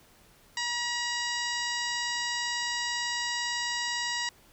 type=harmonic tone with a mistuned harmonic; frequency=958 Hz; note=A#5; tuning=47 cents sharp; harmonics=1 / 2 / 3 / 4 / 5 / 6 / 7 / 8; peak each=-37 / -33 / -38 / -38 / -37 / -39 / -44 / -41 dBFS; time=0.57-4.29 s; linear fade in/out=2 ms; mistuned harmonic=6; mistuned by=-41 cents; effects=pink hiss -59 dBFS RMS until 4.52 s